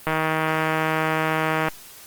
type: click train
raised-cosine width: 0.5 ms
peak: -7 dBFS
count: 256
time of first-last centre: 0.07-1.684 s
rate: 158 Hz
effects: white hiss -44 dBFS RMS until 2.06 s + Opus 32 kbps